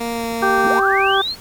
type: tone with pitch glide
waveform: 15% pulse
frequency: 233.1 to 230.4 Hz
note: A#3 to A#3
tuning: 0 to -20 cents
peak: -15 dBFS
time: 0-0.8 s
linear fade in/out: 10 ms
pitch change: -20 cents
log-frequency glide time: 0.12-0.25 s
type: click train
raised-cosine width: 3 ms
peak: -25 dBFS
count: 6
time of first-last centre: 0.24-0.667 s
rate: 11.7 Hz
type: harmonic tone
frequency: 390 Hz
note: G4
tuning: 9 cents flat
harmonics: 1 / 2 / 3 / 4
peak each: -19 / -19 / -19 / -19 dBFS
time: 0.42-1.22 s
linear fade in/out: 10 ms
type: linear sweep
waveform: sine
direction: up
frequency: 65 to 4435 Hz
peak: -20 dBFS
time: 0.63-1.36 s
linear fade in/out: 50 ms
effects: pink hiss -40 dBFS RMS until 1.4 s